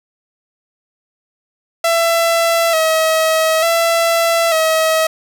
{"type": "tone with vibrato", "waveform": "sawtooth", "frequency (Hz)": 654, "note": "E5", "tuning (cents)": -14, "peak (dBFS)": -8, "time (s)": [1.84, 5.07], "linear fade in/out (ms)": 5, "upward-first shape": "square", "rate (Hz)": 0.56, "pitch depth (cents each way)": 40, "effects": []}